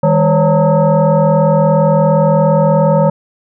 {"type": "tone with frequency modulation", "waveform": "sine", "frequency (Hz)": 200.9, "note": "G3", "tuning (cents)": 43, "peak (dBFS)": -7, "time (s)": [0.03, 3.1], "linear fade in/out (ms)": 5, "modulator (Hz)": 359, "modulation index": 1.8, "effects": []}